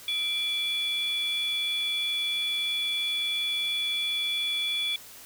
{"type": "tone pair together", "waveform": "sine", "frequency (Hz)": [2349, 3423], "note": ["D7", "A7"], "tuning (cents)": [0, -48], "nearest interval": "perfect fifth", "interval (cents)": 652, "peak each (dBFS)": [-30, -25], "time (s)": [0.08, 4.96], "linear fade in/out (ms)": 2, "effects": ["tanh soft clip ceiling -23 dBFS", "white hiss -47 dBFS RMS until 5.25 s"]}